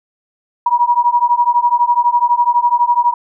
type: beating tone pair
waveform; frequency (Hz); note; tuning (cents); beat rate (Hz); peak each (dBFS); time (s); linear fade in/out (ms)
sine; 955 / 967; A#5 / B5; +42 / -37; 12; -13; 0.66-3.14; 5
effects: none